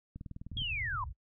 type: click train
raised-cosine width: 5 ms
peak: -31 dBFS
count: 10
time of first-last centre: 0.16-0.619 s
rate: 19.6 Hz
type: low-pass noise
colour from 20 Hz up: white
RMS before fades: -42 dBFS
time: 0.52-1.13 s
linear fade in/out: 10 ms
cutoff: 130 Hz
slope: 96 dB/octave
type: linear sweep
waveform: sine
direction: down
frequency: 3334 to 953 Hz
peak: -33 dBFS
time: 0.57-1.04 s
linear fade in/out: 2 ms
effects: noise-tail reverb RT60 0.1 s tail -26 dB re dry